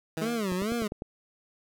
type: tone with exponential decay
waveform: 15% pulse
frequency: 160.9 Hz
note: E3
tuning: 42 cents flat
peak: -23 dBFS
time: 0.17-0.6 s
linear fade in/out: 2 ms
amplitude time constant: 93 ms
type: tone with vibrato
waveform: 25% pulse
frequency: 207.1 Hz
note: G#3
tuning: 5 cents flat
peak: -24 dBFS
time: 0.21-0.88 s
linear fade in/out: 10 ms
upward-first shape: sine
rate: 2.3 Hz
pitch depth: 240 cents each way
type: click train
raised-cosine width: 2 ms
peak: -22 dBFS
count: 6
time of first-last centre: 0.52-1.021 s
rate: 9.98 Hz
effects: none